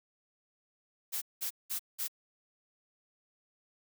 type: noise bursts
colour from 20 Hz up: blue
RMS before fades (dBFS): -35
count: 4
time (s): 1.12-2.082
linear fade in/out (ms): 20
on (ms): 98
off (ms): 190
effects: none